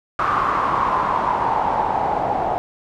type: noise with low-pass filter sweep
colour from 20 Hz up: white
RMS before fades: -20 dBFS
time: 0.19-2.58 s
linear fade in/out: 0 ms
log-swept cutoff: 1200 to 750 Hz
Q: 5.9
effects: none